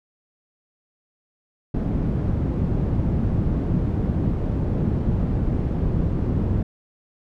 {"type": "low-pass noise", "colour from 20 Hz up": "white", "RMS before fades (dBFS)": -22, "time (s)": [1.74, 6.63], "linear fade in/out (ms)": 5, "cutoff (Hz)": 170, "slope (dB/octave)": 12, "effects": []}